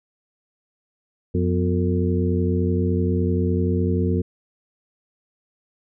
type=harmonic tone with a mistuned harmonic; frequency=90.1 Hz; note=F#2; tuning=45 cents flat; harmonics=1 / 2 / 3 / 4 / 5; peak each=-21 / -24 / -26 / -27 / -28 dBFS; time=1.34-4.22 s; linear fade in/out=10 ms; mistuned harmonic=3; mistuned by=-110 cents; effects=none